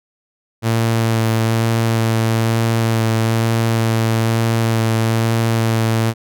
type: tone with vibrato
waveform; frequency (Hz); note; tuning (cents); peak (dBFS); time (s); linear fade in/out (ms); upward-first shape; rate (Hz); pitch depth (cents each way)
sawtooth; 113.4; A#2; -47; -10; 0.62-6.14; 50; sine; 1.1; 14
effects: none